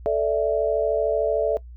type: chord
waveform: sine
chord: A suspended fourth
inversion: none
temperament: just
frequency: 440 / 586.7 / 660 Hz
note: A4 / D5 / E5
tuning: 0 / -2 / +2 cents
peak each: -23 dBFS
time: 0.06-1.57 s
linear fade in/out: 0 ms
effects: noise-tail reverb RT60 0.1 s tail -20 dB re dry + added 60 Hz sine -38 dBFS peak until 1.76 s